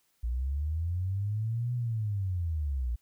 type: linear two-way sweep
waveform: sine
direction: up then down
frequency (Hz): 56.7 to 123.47 to 56.7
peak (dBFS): -28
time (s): 0.23-2.96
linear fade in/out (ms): 10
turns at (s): 1.74
effects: white hiss -72 dBFS RMS until 3.01 s